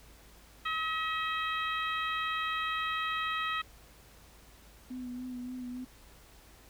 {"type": "harmonic tone", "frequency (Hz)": 639, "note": "D#5", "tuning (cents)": 46, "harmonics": [2, 3, 4, 5, 6], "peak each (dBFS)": [-33, -37, -39, -41, -43], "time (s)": [0.65, 3.62], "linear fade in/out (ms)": 10}
{"type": "tone with vibrato", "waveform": "sine", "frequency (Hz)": 250, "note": "B3", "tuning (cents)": 21, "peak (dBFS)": -37, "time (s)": [4.9, 5.85], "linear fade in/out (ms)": 10, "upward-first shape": "sine", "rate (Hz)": 3.5, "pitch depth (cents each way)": 29}
{"effects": ["added 53 Hz sine -58 dBFS peak until 6.69 s", "pink hiss -58 dBFS RMS until 6.69 s"]}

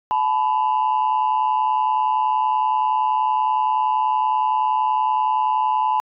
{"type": "tone pair together", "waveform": "sine", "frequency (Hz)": [866.4, 997], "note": ["A5", "B5"], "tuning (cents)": [-27, 16], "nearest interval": "major second", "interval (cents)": 243, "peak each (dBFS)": -18, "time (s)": [0.11, 6], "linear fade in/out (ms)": 0, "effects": ["tanh soft clip ceiling -12 dBFS"]}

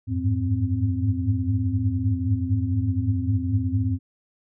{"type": "tone cluster", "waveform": "sine", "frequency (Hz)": [88.6, 99.2, 104.1, 108.1, 260.7], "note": ["F2", "G2", "G#2", "A2", "C4"], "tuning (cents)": [25, 21, 5, -30, -6], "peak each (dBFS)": -27, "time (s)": [0.07, 3.99], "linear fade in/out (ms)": 50, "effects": []}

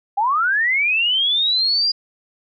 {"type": "linear sweep", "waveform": "sine", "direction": "up", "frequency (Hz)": [772, 4875], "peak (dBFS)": -15, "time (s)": [0.17, 1.92], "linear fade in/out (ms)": 10, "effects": []}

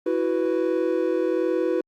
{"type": "chord", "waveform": "triangle", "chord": "E suspended second", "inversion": "none", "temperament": "just", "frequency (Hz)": [329.6, 370.8, 494.4], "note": ["E4", "F#4", "B4"], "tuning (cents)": [0, 4, 2], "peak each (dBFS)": -23, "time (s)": [0.06, 1.81], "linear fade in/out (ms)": 5, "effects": ["Opus 32 kbps"]}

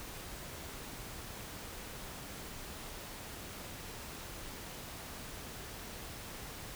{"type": "silence", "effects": ["pink hiss -46 dBFS RMS until 6.75 s"]}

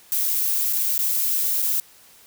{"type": "noise with dropouts", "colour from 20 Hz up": "violet", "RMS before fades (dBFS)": -22, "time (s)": [0.12, 1.8], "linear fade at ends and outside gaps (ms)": 0, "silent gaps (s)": [[0.728, 0.733], [0.979, 0.99], [1.619, 1.624]], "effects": ["white hiss -51 dBFS RMS until 2.26 s"]}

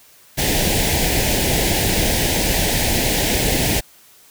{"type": "band-stop noise", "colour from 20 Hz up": "pink", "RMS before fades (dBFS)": -18, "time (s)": [0.37, 3.81], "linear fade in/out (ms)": 20, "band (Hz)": [870, 1700], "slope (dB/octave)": 48, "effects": ["white hiss -49 dBFS RMS until 4.3 s"]}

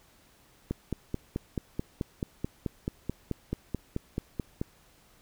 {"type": "click train", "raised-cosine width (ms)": 3, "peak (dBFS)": -17, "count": 19, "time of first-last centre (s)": [0.71, 4.615], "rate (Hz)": 4.61, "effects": ["pink hiss -61 dBFS RMS until 5.21 s"]}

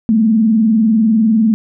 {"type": "tone with vibrato", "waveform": "sine", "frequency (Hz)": 220, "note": "A3", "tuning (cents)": 0, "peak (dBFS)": -8, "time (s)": [0.09, 1.54], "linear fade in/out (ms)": 0, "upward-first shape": "triangle", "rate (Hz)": 20, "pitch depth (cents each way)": 140, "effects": []}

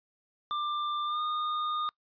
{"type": "tone with pitch glide", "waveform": "square", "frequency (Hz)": [1188, 1223.5], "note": ["D6", "D#6"], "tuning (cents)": [20, -29], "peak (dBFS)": -30, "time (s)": [0.51, 1.89], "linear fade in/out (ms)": 0, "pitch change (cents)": 51, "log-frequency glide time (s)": [1.05, 1.21], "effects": ["noise-tail reverb RT60 0.1 s tail -23 dB re dry", "resampled to 11025 Hz"]}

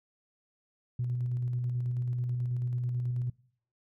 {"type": "tone with tremolo", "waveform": "sine", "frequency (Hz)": 122.9, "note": "B2", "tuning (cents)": -8, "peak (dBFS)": -27, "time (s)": [0.99, 3.3], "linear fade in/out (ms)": 5, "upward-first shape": "square", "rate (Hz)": 9.2, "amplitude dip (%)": 25, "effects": ["noise-tail reverb RT60 0.6 s tail -25 dB re dry", "tanh soft clip ceiling -23 dBFS"]}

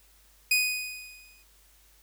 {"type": "tone with exponential decay", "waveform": "sawtooth", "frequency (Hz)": 2489, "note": "D#7", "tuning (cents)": 0, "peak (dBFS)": -16, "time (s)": [0.51, 1.43], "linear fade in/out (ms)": 5, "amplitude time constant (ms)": 200, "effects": ["added 50 Hz sine -61 dBFS peak until 2.02 s", "white hiss -61 dBFS RMS until 2.02 s"]}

